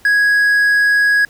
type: tone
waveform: triangle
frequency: 1661.2 Hz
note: G#6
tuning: in tune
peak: -8 dBFS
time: 0.05-1.25 s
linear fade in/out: 2 ms
effects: pink hiss -48 dBFS RMS until 1.29 s